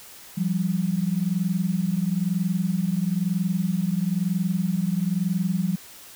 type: tone pair together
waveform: sine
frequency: 171.7 / 192.73 Hz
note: F3 / G3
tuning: -29 / -29 cents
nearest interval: major second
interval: 200 cents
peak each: -24 dBFS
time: 0.37-5.76 s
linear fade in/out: 10 ms
effects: white hiss -45 dBFS RMS until 6.15 s